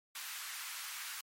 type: high-pass noise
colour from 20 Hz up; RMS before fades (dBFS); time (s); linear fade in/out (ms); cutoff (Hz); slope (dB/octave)
pink; -44; 0.15-1.21; 5; 1200; 24
effects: MP3 64 kbps